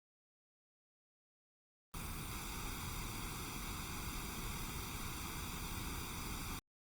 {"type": "noise with comb filter", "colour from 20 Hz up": "pink", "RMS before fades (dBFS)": -44, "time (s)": [1.94, 6.59], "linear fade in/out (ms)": 0, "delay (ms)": 0.84, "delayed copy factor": 0.85, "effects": ["Opus 32 kbps"]}